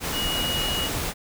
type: tone in noise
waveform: sine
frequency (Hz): 2895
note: F#7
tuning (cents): -38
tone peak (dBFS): -26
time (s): 0.12-0.9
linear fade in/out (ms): 50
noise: pink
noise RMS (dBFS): -28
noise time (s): 0-1.14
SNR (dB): -1
effects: none